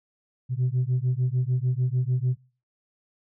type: beating tone pair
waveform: sine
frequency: 123.47 / 130.17 Hz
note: B2 / C3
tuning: 0 / -9 cents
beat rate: 6.7 Hz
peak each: -23 dBFS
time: 0.49-2.37 s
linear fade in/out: 50 ms
effects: noise-tail reverb RT60 0.4 s tail -25 dB re dry + tanh soft clip ceiling -18 dBFS